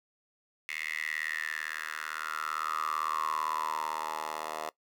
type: tone with high-pass filter sweep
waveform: 10% pulse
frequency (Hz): 77.8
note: D#2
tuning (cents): 0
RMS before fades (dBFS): -35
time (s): 0.69-4.69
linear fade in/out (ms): 0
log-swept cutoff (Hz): 2200 to 730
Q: 8.9
effects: noise-tail reverb RT60 0.1 s tail -20 dB re dry